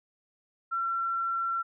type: tone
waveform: sine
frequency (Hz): 1357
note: E6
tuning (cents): +50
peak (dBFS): -27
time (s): 0.71-1.63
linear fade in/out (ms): 20
effects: none